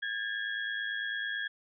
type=tone cluster; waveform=sine; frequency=1633 / 1742 / 3316 Hz; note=G#6 / A6 / G#7; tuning=-30 / -18 / -3 cents; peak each=-34 / -38 / -40 dBFS; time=0.02-1.48 s; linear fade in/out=10 ms; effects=none